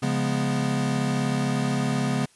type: chord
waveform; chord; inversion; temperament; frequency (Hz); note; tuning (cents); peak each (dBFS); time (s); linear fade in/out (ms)
square; C# dominant seventh; none; equal; 138.59 / 174.61 / 207.7 / 246.9; C#3 / E#3 / G#3 / B3; 0 / 0 / 0 / 0; -27 / -33 / -30 / -28; 0.02-2.26; 10
effects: white hiss -58 dBFS RMS until 2.35 s + resampled to 24000 Hz